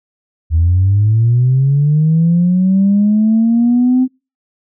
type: linear sweep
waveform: sine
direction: up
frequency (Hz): 77.78 to 259.6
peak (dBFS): -7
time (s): 0.5-4.08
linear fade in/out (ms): 50
effects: noise-tail reverb RT60 0.3 s tail -25 dB re dry + tanh soft clip ceiling -4 dBFS